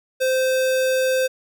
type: tone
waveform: square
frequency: 519 Hz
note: C5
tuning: 14 cents flat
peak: -18 dBFS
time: 0.2-1.28 s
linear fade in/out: 20 ms
effects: none